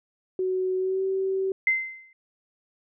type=tone with pitch glide; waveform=sine; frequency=372.4 to 383.1 Hz; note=F#4 to G4; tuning=+11 to -40 cents; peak=-23 dBFS; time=0.39-1.52 s; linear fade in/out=2 ms; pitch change=+49 cents; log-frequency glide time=0.77-1.03 s
type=tone with exponential decay; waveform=sine; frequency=2072 Hz; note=C7; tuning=17 cents flat; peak=-16 dBFS; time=1.67-2.13 s; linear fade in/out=2 ms; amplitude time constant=100 ms
effects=none